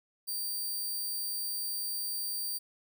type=tone; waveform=5% pulse; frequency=4674 Hz; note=D8; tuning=9 cents flat; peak=-26 dBFS; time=0.27-2.59 s; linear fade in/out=20 ms; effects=none